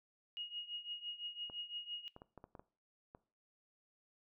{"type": "tone with tremolo", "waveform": "sine", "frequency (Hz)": 2877, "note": "F#7", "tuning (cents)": -49, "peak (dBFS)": -38, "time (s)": [0.37, 2.08], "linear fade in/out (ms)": 0, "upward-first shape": "triangle", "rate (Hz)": 5.9, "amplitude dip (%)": 85}
{"type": "clicks", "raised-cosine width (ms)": 1, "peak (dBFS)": -38, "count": 8, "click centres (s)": [1.499, 2.164, 2.219, 2.377, 2.441, 2.552, 2.595, 3.149]}
{"effects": ["noise-tail reverb RT60 0.4 s tail -19 dB re dry"]}